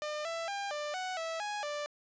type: tone with pitch steps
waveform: sawtooth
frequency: 602 / 664 / 801 / 594 / 742 / 654 / 831 / 589 Hz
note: D5 / E5 / G5 / D5 / F#5 / E5 / G#5 / D5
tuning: +43 / +12 / +37 / +20 / +5 / -14 / +1 / +5 cents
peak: -31 dBFS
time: 0.02-1.86 s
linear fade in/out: 0 ms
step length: 230 ms
effects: resampled to 16000 Hz + 10-bit